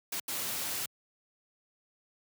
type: noise bursts at uneven times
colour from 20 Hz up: white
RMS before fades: -35 dBFS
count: 2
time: 0.12-0.2 / 0.28-0.86 s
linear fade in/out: 5 ms
effects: high-pass 100 Hz 12 dB/octave